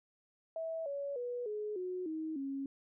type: tone with pitch steps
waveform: sine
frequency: 651 / 563.5 / 487.7 / 422.1 / 365.4 / 316.2 / 273.7 Hz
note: E5 / C#5 / B4 / G#4 / F#4 / D#4 / C#4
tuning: -22 / +28 / -22 / +28 / -22 / +28 / -22 cents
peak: -36 dBFS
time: 0.56-2.66 s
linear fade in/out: 2 ms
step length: 300 ms
effects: none